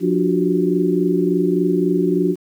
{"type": "tone cluster", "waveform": "sine", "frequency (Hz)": [177.7, 293.6, 354.8, 378.3], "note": ["F3", "D4", "F4", "F#4"], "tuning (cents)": [30, 0, 27, 38], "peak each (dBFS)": -20, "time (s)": [0, 2.36], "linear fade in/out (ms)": 50, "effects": ["8-bit"]}